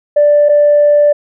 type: tone pair in turn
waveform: sine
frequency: 587.3 / 587.3 Hz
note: D5 / D5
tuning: 0 / 0 cents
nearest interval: unison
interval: 0 cents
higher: neither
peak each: -4 dBFS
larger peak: neither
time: 0.16-0.49 / 0.49-1.13 s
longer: second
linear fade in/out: 10 ms
effects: tanh soft clip ceiling -1 dBFS